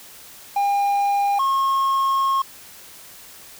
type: tone pair in turn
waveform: triangle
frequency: 805 / 1082.3 Hz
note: G5 / C#6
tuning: +46 / -42 cents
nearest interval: perfect fourth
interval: 512 cents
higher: second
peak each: -15 dBFS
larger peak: neither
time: 0.56-1.39 / 1.39-2.42 s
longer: second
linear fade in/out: 5 ms
effects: white hiss -43 dBFS RMS until 3.59 s